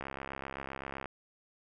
click train, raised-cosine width 0.5 ms, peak -24 dBFS, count 72, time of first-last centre 0.01-1.057 s, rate 67.8 Hz, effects none

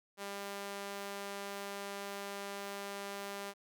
sawtooth tone with high-pass filter, 199.8 Hz, G3, 33 cents sharp, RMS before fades -43 dBFS, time 0.17-3.54 s, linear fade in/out 50 ms, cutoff 450 Hz, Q 0.71, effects none

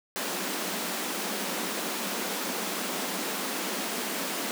pink high-pass noise, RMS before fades -32 dBFS, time 0.16-4.51 s, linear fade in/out 0 ms, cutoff 180 Hz, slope 96 dB/octave, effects none

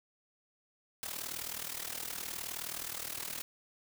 white noise with amplitude modulation, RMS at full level -37 dBFS, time 1.03-3.42 s, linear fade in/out 0 ms, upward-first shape sine, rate 39.2 Hz, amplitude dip 80%, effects none

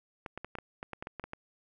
clicks, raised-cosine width 0.5 ms, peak -24 dBFS, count 12, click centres 0.262 / 0.376 / 0.446 / 0.553 / 0.586 / 0.829 / 0.933 / 1.025 / 1.071 / 1.197 / 1.24 / 1.334 s, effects none

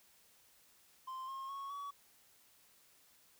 triangle tone with pitch steps, 1044 / 1072.7 / 1102.3 / 1132.6 Hz, C6 / C6 / C#6 / C#6, -4 / +43 / -10 / +37 cents, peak -40 dBFS, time 1.07-1.91 s, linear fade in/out 10 ms, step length 210 ms, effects white hiss -67 dBFS RMS until 3.39 s

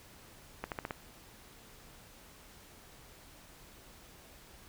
accelerating click train, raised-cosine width 0.5 ms, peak -21 dBFS, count 5, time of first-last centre 0.64-0.908 s, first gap 78 ms, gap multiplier 0.9, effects pink hiss -56 dBFS RMS until 4.68 s

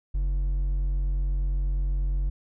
triangle tone with hard clipping, 45.8 Hz, F#1, 17 cents flat, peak -24 dBFS, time 0.14-2.3 s, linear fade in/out 10 ms, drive 7 dB, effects none

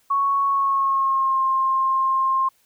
sine tone with pitch glide, 1108.7 to 1061.1 Hz, C#6 to C6, 0 to +24 cents, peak -17 dBFS, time 0.1-2.49 s, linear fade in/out 10 ms, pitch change -76 cents, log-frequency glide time 0.46-1.43 s, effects white hiss -62 dBFS RMS until 2.65 s

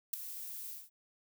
violet noise with ADSR envelope, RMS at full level -30 dBFS, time 0.13-0.9 s, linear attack 8 ms, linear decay 4 ms, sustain -14 dB, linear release 190 ms, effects none

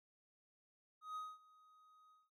triangle tone with ADSR envelope, 1255 Hz, D#6, 15 cents sharp, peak -40 dBFS, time 1.01-2.3 s, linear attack 150 ms, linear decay 220 ms, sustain -23 dB, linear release 190 ms, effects none

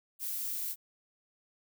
violet noise, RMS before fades -36 dBFS, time 0.19-0.76 s, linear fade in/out 50 ms, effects none

